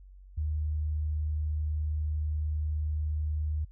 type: tone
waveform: sine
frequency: 76.4 Hz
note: D#2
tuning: 31 cents flat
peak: -28 dBFS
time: 0.37-3.65 s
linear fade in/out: 10 ms
effects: noise-tail reverb RT60 0.1 s tail -24 dB re dry + added 47 Hz sine -48 dBFS peak until 3.71 s